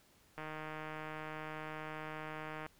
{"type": "click train", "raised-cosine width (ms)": 0.5, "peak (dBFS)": -29, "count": 355, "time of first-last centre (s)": [0.38, 2.664], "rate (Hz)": 155, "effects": ["pink hiss -67 dBFS RMS until 2.79 s"]}